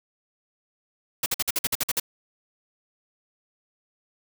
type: noise bursts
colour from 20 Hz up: white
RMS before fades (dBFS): -24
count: 10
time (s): 1.23-1.999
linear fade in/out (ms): 5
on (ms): 31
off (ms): 51
effects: none